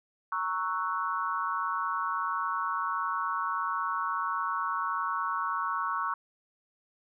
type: chord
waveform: sine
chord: F# dominant seventh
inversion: first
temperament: equal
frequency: 932.3 / 1108.7 / 1318.5 / 1480 Hz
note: A#5 / C#6 / E6 / F#6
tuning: 0 / 0 / 0 / 0 cents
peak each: -36 / -31 / -34 / -37 dBFS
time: 0.32-6.14 s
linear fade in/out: 2 ms
effects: none